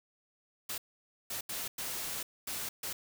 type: noise bursts at uneven times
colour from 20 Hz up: white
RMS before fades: -38 dBFS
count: 6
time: 0.69-0.78 / 1.3-1.41 / 1.49-1.68 / 1.78-2.23 / 2.47-2.69 / 2.83-2.93 s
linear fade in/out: 5 ms
effects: none